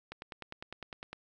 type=click train; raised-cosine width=0.3 ms; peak=-26 dBFS; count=11; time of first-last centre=0.12-1.13 s; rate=9.9 Hz; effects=none